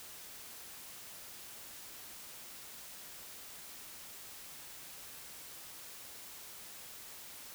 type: silence
effects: white hiss -50 dBFS RMS until 7.54 s